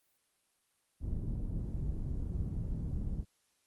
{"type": "low-pass noise", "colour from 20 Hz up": "pink", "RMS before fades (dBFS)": -36, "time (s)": [1, 3.25], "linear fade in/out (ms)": 50, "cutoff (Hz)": 160, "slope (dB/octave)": 12, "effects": ["white hiss -75 dBFS RMS until 3.66 s", "Opus 32 kbps"]}